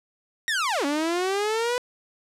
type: linear two-way sweep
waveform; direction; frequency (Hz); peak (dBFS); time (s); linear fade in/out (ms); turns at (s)
sawtooth; down then up; 1906 to 277.2 to 499.4; -19; 0.48-1.78; 0; 0.85
effects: low-pass 9000 Hz 12 dB/octave